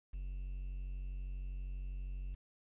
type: tone with quantisation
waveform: triangle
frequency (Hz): 46.25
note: F#1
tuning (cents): 0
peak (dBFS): -37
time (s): 0.13-2.35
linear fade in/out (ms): 10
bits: 11
effects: resampled to 8000 Hz